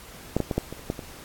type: clicks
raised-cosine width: 2 ms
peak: -8 / -10 / -12 / -9 / -21 / -30 / -12 / -21 dBFS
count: 8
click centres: 0.366 / 0.403 / 0.512 / 0.58 / 0.726 / 0.794 / 0.901 / 0.992 s
effects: pink hiss -45 dBFS RMS until 1.24 s + AAC 64 kbps